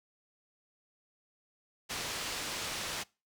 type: low-pass noise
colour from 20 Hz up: white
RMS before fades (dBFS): -38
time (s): 1.89-3.04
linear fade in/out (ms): 20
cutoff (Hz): 5700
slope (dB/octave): 12
effects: noise-tail reverb RT60 0.3 s tail -24 dB re dry